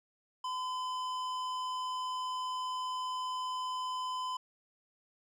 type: tone with hard clipping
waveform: sine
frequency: 1015 Hz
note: B5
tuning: 47 cents sharp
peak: -36 dBFS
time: 0.44-4.37 s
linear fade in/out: 5 ms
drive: 12 dB
effects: none